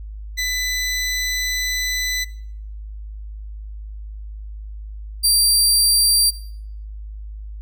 20% pulse tone pair in turn, 2000 / 4708 Hz, B6 / D8, +21 / +3 cents, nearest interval octave + minor third, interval 1482 cents, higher second, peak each -15 / -7 dBFS, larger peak second, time 0.37-2.25 / 5.23-6.31 s, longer first, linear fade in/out 20 ms, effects noise-tail reverb RT60 0.6 s tail -20 dB re dry + added 52 Hz sine -30 dBFS peak until 7.61 s

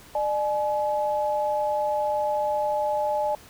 sine tone pair together, 600 / 848.5 Hz, D5 / G#5, +37 / +37 cents, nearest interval tritone, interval 600 cents, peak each -25 dBFS, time 0.15-3.35 s, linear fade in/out 2 ms, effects pink hiss -49 dBFS RMS until 3.49 s

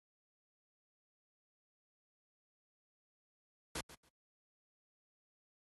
pink noise with echo, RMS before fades -40 dBFS, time 3.75-3.81 s, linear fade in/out 5 ms, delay 140 ms, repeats 2, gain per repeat -15 dB, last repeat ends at 4.09 s, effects high-pass 60 Hz 12 dB/octave + AAC 32 kbps

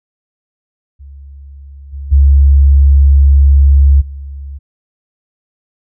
sine tone with level steps, 69.5 Hz, C#2, 5 cents sharp, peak -30 / -21 / -3 / -23 dBFS, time 0.99-4.59 s, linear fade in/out 20 ms, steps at 1.92 / 2.11 / 4 s, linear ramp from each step 20 ms, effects none

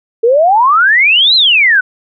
sine exponential two-way sweep, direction up then down, 442 to 4186 to 1462 Hz, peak -5 dBFS, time 0.23-1.81 s, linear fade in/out 10 ms, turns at 1.35 s, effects none

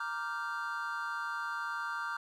triangle chord, G minor seventh, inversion first, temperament equal with one note detuned, 932.3 / 1174.7 / 1396.9 / 1557.2 Hz, Bb5 / D6 / F6 / G6, 0 / 0 / 0 / -12 cents, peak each -40 / -38 / -37 / -39 dBFS, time 0-2.17 s, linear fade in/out 5 ms, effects none

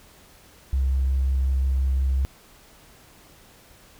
triangle tone with vibrato, 66.3 Hz, C2, 23 cents sharp, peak -15 dBFS, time 0.73-2.25 s, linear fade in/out 0 ms, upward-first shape sine, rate 5.6 Hz, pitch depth 10 cents each way, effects tanh soft clip ceiling -17 dBFS + pink hiss -52 dBFS RMS until 3.99 s

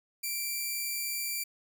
5% pulse tone, 2349 Hz, D7, in tune, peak -22 dBFS, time 0.23-1.44 s, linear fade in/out 10 ms, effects none

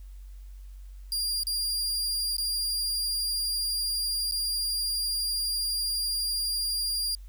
sawtooth tone with dropouts, 4804 Hz, D8, 38 cents sharp, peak -24 dBFS, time 1.12-7.15 s, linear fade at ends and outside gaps 1 ms, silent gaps 1.434-1.469 / 2.367-2.382 / 4.312-4.321 s, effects added 47 Hz sine -41 dBFS peak until 7.28 s + white hiss -65 dBFS RMS until 7.28 s

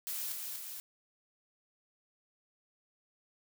blue noise with echo, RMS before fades -38 dBFS, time 0.07-0.32 s, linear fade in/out 0 ms, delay 240 ms, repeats 2, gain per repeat -3 dB, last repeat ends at 0.8 s, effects none

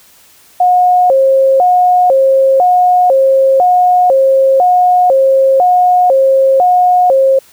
sine tone with vibrato, 622.3 Hz, D#5, in tune, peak -5 dBFS, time 0.6-7.39 s, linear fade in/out 5 ms, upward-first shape square, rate 1 Hz, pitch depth 260 cents each way, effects white hiss -44 dBFS RMS until 7.52 s

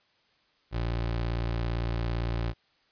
25% pulse tone, 57.7 Hz, A#1, 17 cents flat, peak -24 dBFS, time 0.71-2.54 s, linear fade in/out 50 ms, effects white hiss -67 dBFS RMS until 2.91 s + resampled to 11025 Hz

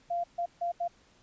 sine tone bursts at uneven times, 692 Hz, F5, 16 cents flat, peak -28 dBFS, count 4, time 0.1-0.24 / 0.38-0.46 / 0.61-0.72 / 0.8-0.88 s, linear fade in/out 10 ms, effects pink hiss -63 dBFS RMS until 1.22 s + resampled to 16000 Hz

